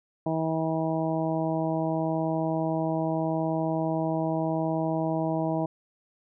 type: harmonic tone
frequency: 160.8 Hz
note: E3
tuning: 43 cents flat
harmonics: 1 / 2 / 3 / 4 / 5 / 6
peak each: -30 / -29 / -37 / -30 / -35 / -37 dBFS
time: 0.26-5.66 s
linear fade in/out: 5 ms
effects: none